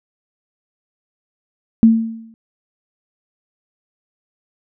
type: tone with exponential decay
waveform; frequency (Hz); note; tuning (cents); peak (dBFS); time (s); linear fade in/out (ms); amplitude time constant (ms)
sine; 225.5; A3; +43; -3; 1.83-2.34; 0; 110
effects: none